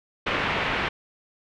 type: low-pass noise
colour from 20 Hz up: white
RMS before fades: -26 dBFS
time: 0.26-0.89 s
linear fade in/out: 10 ms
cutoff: 2700 Hz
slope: 24 dB/octave
effects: none